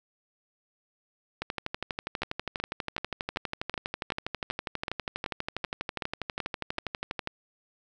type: two click trains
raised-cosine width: 0.3 ms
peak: -15 / -15 dBFS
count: 13 / 73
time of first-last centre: 2.22-6.783 / 1.42-7.274 s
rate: 2.63 / 12.3 Hz
effects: none